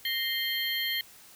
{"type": "tone cluster", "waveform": "sine", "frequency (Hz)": [1857, 2089, 3160, 4275, 11990], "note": ["A#6", "C7", "G7", "C8", "F#9"], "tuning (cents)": [-7, -3, 13, 36, 22], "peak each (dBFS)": [-35, -36, -31, -35, -38], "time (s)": [0.05, 1.01], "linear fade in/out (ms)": 2, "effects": ["white hiss -53 dBFS RMS until 1.35 s"]}